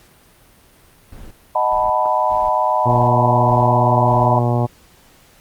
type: noise bursts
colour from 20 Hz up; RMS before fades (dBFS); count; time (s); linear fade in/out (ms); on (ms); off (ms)
brown; -35; 6; 1.12-4.26; 5; 190; 400
type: chord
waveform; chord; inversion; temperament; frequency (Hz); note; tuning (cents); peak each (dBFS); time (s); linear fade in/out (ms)
sine; B dominant seventh; first; equal; 622.3 / 740 / 880 / 987.8; D#5 / F#5 / A5 / B5; 0 / 0 / 0 / 0; -20 / -21 / -20 / -18; 1.55-4.39; 5
type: harmonic tone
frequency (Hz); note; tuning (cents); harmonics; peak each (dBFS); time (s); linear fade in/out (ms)
120.4; B2; -44; 1 / 2 / 3 / 4 / 5 / 6 / 7 / 8 / 9; -16 / -23 / -25 / -28 / -25 / -26 / -26 / -32 / -33; 2.85-4.67; 20
effects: pink hiss -50 dBFS RMS until 5.4 s + Opus 48 kbps